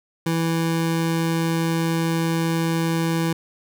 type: tone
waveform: 25% pulse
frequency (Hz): 164.81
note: E3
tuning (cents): 0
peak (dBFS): -16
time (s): 0.26-3.33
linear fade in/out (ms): 5
effects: none